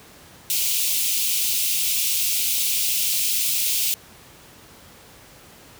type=high-pass noise; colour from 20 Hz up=white; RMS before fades=-22 dBFS; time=0.5-3.94 s; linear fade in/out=0 ms; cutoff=2400 Hz; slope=48 dB/octave; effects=pink hiss -47 dBFS RMS until 5.79 s + high-pass 60 Hz 12 dB/octave